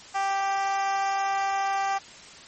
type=tone with high-pass filter; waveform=10% pulse; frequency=392.1 Hz; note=G4; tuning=in tune; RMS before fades=-26 dBFS; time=0.14-1.99 s; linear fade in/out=20 ms; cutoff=820 Hz; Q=4.5; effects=white hiss -46 dBFS RMS until 2.47 s + MP3 32 kbps